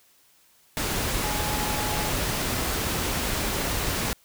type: tone in noise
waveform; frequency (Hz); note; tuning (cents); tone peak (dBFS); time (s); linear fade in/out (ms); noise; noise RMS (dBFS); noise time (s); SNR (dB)
sine; 844; G#5; +28; -33; 1.24-2.09; 0; pink; -27; 0.77-4.13; -9
effects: white hiss -60 dBFS RMS until 4.24 s